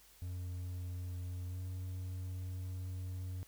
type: tone with pitch glide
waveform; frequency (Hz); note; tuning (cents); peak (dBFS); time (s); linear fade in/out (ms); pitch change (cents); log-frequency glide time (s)
triangle; 89.7 to 91.74; F2 to F#2; +47 to -14; -37; 0.22-3.43; 0; +39; 1.48-1.58
effects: added 50 Hz sine -68 dBFS peak until 3.47 s + white hiss -63 dBFS RMS until 3.47 s